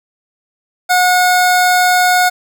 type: tone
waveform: 25% pulse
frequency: 726 Hz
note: F#5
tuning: 33 cents flat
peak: -5 dBFS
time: 0.89-2.3 s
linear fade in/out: 20 ms
effects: none